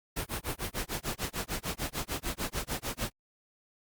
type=noise with tremolo; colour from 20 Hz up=pink; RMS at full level=-32 dBFS; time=0.16-3.12 s; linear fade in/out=10 ms; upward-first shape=sine; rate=6.7 Hz; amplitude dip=100%; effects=Opus 48 kbps